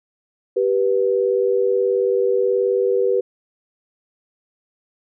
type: tone pair together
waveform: sine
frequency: 390.2 / 488.8 Hz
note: G4 / B4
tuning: -8 / -18 cents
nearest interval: major third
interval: 390 cents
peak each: -18 dBFS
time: 0.56-3.21 s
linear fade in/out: 10 ms
effects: none